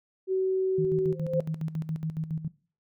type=tone; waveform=sine; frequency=377.8 Hz; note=F#4; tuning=36 cents sharp; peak=-23 dBFS; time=0.27-1.16 s; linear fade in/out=50 ms
type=tone with tremolo; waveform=sine; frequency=158.7 Hz; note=D#3; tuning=35 cents sharp; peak=-27 dBFS; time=0.78-2.48 s; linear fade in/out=5 ms; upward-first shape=square; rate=7.2 Hz; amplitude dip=70%
type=tone with exponential growth; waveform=sine; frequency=521 Hz; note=C5; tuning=7 cents flat; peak=-21 dBFS; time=0.98-1.4 s; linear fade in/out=2 ms; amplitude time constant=90 ms
effects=noise-tail reverb RT60 0.4 s tail -20 dB re dry